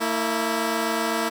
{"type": "tone pair together", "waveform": "10% pulse", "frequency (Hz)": [227.5, 327.4], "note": ["A#3", "E4"], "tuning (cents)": [-42, -12], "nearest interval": "tritone", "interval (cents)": 630, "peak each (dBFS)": -17, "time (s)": [0, 1.3], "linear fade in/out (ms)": 20, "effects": []}